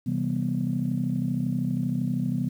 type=chord; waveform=sine; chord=C major seventh; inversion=none; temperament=just; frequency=130.81 / 163.52 / 196.22 / 245.3 Hz; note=C3 / E3 / G3 / B3; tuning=0 / -14 / +2 / -12 cents; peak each=-29 / -29 / -30 / -28 dBFS; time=0.06-2.49 s; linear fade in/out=10 ms; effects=tanh soft clip ceiling -15 dBFS + 9-bit